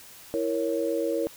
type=chord; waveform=sine; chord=A# diminished; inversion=second; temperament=equal; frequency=329.6 / 466.2 / 554.4 Hz; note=E4 / A#4 / C#5; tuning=0 / 0 / 0 cents; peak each=-29 / -28 / -29 dBFS; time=0.34-1.27 s; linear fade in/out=0 ms; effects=white hiss -48 dBFS RMS until 1.36 s